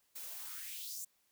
blue noise with high-pass filter sweep, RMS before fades -45 dBFS, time 0.15-1.05 s, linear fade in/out 10 ms, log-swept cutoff 340 to 7500 Hz, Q 3.1, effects white hiss -75 dBFS RMS until 1.31 s

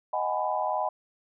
sine chord, G# minor seventh, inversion second, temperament just, 623 / 747.5 / 830.6 / 996.7 Hz, D#5 / F#5 / G#5 / B5, +2 / +17 / 0 / +16 cents, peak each -31 dBFS, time 0.13-0.89 s, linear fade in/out 5 ms, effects none

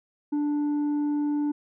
sine tone with tanh clipping, 293.7 Hz, D4, in tune, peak -24 dBFS, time 0.32-1.52 s, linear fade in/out 10 ms, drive 4 dB, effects none

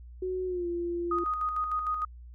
sine tone with pitch glide, 370 to 345.2 Hz, F#4 to F4, 0 to -20 cents, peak -29 dBFS, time 0.22-1.24 s, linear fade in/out 5 ms, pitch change -120 cents, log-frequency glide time 0.46-0.67 s
sine tone with tremolo, 1244.5 Hz, D#6, in tune, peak -26 dBFS, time 1.11-2.05 s, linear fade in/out 5 ms, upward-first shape square, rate 6.6 Hz, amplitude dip 40%
effects added 60 Hz sine -44 dBFS peak until 2.34 s

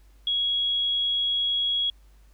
sine tone, 3323 Hz, G#7, in tune, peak -22 dBFS, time 0.27-1.9 s, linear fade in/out 2 ms, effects added 50 Hz sine -51 dBFS peak until 2.33 s + pink hiss -65 dBFS RMS until 2.33 s

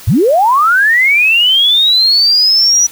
sine linear sweep, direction up, 73.3 to 5900 Hz, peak -6 dBFS, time 0.07-2.87 s, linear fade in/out 10 ms, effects white hiss -34 dBFS RMS until 2.91 s

